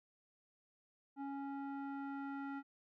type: tone with low-pass filter sweep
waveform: square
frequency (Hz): 277.2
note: C#4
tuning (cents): 0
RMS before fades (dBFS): -44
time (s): 1.16-2.63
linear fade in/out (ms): 50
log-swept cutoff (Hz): 990 to 1500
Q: 2
effects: none